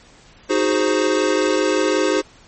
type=chord; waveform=square; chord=Ab dominant seventh; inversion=second; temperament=equal; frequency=311.1 / 370 / 415.3 / 523.3 Hz; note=Eb4 / Gb4 / Ab4 / C5; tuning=0 / 0 / 0 / 0 cents; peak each=-22 dBFS; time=0.49-2.22 s; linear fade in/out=20 ms; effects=pink hiss -48 dBFS RMS until 2.47 s + MP3 32 kbps